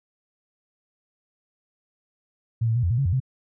sine tone with pitch steps, 114.7 / 112.8 / 121.7 / 86.4 / 118.3 / 138 / 88.5 / 130.4 Hz, A#2 / A2 / B2 / F2 / A#2 / C#3 / F2 / C3, -28 / +44 / -25 / -18 / +26 / -7 / +23 / -5 cents, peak -19 dBFS, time 2.61-3.202 s, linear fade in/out 10 ms, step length 74 ms, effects none

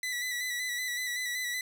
sawtooth tone with vibrato, 1975.5 Hz, B6, in tune, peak -28 dBFS, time 0.03-1.61 s, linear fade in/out 2 ms, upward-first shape square, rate 5.3 Hz, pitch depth 28 cents each way, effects none

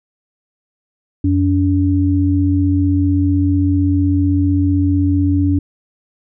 sine tone pair together, 89.9 / 285.4 Hz, F#2 / D4, -49 / -49 cents, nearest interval octave + minor sixth, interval 2000 cents, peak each -14 dBFS, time 1.24-5.59 s, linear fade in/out 5 ms, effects none

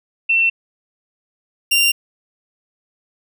sine / sawtooth tone pair in turn, 2696 / 2778 Hz, E7 / F7, +38 / -10 cents, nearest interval minor second, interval 52 cents, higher second, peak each -12 / -9 dBFS, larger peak second, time 0.29-0.5 / 1.71-1.92 s, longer neither, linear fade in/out 10 ms, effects none

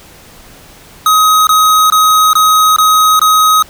square tone bursts, 1263 Hz, D#6, 26 cents sharp, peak -6 dBFS, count 6, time 1.06-3.625 s, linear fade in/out 2 ms, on 410 ms, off 21 ms, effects pink hiss -38 dBFS RMS until 3.69 s

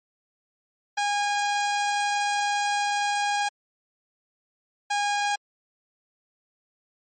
sawtooth tone bursts at uneven times, 818 Hz, G#5, 26 cents flat, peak -19 dBFS, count 2, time 0.97-3.49 / 4.9-5.36 s, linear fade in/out 10 ms, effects MP3 32 kbps

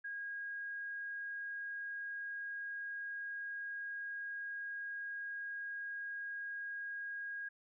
sine tone, 1635 Hz, G#6, 28 cents flat, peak -40 dBFS, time 0.04-7.49 s, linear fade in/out 10 ms, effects none

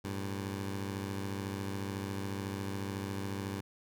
15% pulse beating tone pair, 98 / 112 Hz, G2 / A2, 0 / +31 cents, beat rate 14 Hz, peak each -30 / -38 dBFS, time 0.04-3.61 s, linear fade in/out 10 ms, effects none

